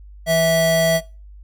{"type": "tone pair together", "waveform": "square", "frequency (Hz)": [165.2, 654.3], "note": ["E3", "E5"], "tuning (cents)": [4, -13], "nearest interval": "2 octaves", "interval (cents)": 2383, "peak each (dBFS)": [-23, -15], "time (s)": [0.26, 1.01], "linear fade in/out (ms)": 50, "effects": ["noise-tail reverb RT60 0.3 s tail -20 dB re dry", "added 50 Hz sine -38 dBFS peak until 1.43 s"]}